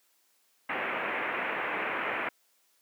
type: low-pass noise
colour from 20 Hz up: white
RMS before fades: -32 dBFS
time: 0.69-2.29 s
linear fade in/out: 5 ms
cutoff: 2500 Hz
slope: 48 dB/octave
effects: white hiss -69 dBFS RMS until 2.81 s + high-pass 300 Hz 12 dB/octave